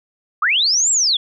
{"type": "linear two-way sweep", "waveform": "sine", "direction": "up then down", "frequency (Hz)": [1108.7, 7720, 3260], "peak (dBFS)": -13, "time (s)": [0.42, 1.17], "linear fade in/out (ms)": 5, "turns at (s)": 0.91, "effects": []}